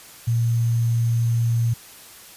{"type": "tone with sample-and-hold", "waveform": "sine", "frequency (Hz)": 116.54, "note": "A#2", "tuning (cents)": 0, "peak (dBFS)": -17, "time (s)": [0.27, 1.74], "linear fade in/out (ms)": 10, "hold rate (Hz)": 6300, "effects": ["white hiss -44 dBFS RMS until 2.36 s", "resampled to 32000 Hz"]}